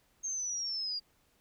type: linear sweep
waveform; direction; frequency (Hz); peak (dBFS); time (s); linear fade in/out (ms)
sine; down; 6450 to 4779; -33; 0.23-1; 20
effects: pink hiss -70 dBFS RMS until 1.4 s